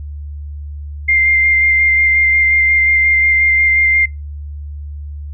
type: tone with vibrato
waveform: sine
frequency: 2100 Hz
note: C7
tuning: 6 cents sharp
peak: -9 dBFS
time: 1.08-4.06 s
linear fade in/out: 10 ms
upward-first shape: square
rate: 5.6 Hz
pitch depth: 9 cents each way
effects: noise-tail reverb RT60 0.2 s tail -23 dB re dry + added 73 Hz sine -24 dBFS peak until 5.33 s